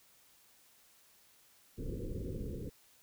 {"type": "low-pass noise", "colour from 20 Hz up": "pink", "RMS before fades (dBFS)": -40, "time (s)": [1.77, 2.7], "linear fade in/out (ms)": 20, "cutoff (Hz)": 520, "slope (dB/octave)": 96, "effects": ["white hiss -65 dBFS RMS until 3.02 s"]}